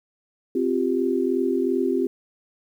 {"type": "chord", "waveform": "sine", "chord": "C suspended fourth", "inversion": "none", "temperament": "equal", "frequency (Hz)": [261.6, 349.2, 392], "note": ["C4", "F4", "G4"], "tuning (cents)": [0, 0, 0], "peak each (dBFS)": -24, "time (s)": [0.55, 2.07], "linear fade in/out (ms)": 5, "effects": ["9-bit"]}